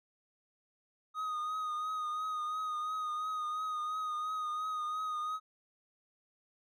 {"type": "tone with vibrato", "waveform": "triangle", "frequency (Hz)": 1245, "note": "D#6", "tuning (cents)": 1, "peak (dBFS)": -32, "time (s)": [1.14, 5.4], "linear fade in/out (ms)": 50, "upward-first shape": "triangle", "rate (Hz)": 2.9, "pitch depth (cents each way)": 39, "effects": []}